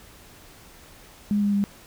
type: tone with pitch steps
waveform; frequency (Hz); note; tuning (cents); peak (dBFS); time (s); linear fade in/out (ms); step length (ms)
sine; 205.9 / 203.5 / 201.2; G#3 / G#3 / G3; -15 / -35 / +45; -19; 1.31-1.64; 0; 110
effects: pink hiss -49 dBFS RMS until 1.86 s